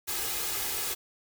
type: noise with comb filter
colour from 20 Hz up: white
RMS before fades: -32 dBFS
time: 0.07-0.95 s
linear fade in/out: 20 ms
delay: 2.4 ms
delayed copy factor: +0.6
effects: none